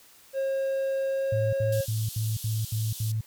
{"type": "tone with pitch glide", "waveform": "triangle", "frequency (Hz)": [539, 543.7], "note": ["C#5", "C#5"], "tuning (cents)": [-49, -34], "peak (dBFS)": -23, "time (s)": [0.33, 1.86], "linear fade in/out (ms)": 50, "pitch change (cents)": 15, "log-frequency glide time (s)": [1.09, 1.56]}
{"type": "tone bursts", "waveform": "sine", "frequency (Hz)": 110, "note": "A2", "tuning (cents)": 0, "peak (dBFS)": -25, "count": 7, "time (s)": [1.32, 3.21], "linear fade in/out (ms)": 5, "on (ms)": 210, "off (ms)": 70}
{"type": "band-pass noise", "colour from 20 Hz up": "white", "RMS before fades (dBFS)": -40, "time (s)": [1.72, 3.12], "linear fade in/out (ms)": 5, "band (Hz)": [3000, 16000], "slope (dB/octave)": 48}
{"effects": ["white hiss -55 dBFS RMS until 3.26 s"]}